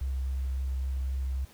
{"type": "tone with vibrato", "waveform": "sine", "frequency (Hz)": 65.9, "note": "C2", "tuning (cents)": 13, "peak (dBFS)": -28, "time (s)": [0.01, 1.45], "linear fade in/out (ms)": 5, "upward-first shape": "sine", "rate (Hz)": 3.7, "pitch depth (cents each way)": 9, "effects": ["pink hiss -56 dBFS RMS until 1.53 s"]}